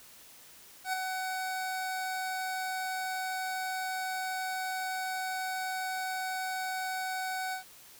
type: tone with ADSR envelope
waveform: 25% pulse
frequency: 751 Hz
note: F#5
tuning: 26 cents sharp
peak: -24 dBFS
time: 0.84-7.64 s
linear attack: 93 ms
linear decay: 5 ms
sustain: -5 dB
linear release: 110 ms
effects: white hiss -54 dBFS RMS until 7.99 s